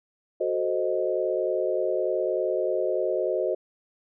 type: chord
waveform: sine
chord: F# diminished seventh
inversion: none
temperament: equal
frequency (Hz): 370 / 440 / 523.3 / 622.3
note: F#4 / A4 / C5 / Eb5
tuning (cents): 0 / 0 / 0 / 0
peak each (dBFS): -28 / -31 / -28 / -28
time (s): 0.4-3.55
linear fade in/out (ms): 10
effects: none